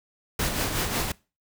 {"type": "noise with tremolo", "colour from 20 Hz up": "pink", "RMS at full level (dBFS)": -25, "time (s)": [0.39, 1.12], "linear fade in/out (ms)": 5, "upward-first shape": "sine", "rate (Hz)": 5.5, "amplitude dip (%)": 50, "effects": ["noise-tail reverb RT60 0.3 s tail -22 dB re dry"]}